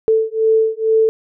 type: beating tone pair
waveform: sine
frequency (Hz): 441.6 / 443.8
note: A4 / A4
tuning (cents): +6 / +15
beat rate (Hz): 2.2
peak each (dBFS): -15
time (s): 0.08-1.09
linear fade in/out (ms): 0
effects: none